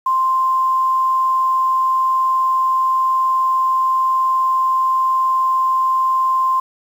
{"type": "tone with quantisation", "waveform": "sine", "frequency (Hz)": 1046.5, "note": "C6", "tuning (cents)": 0, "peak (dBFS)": -13, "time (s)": [0.06, 6.6], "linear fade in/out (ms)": 5, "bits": 7, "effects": []}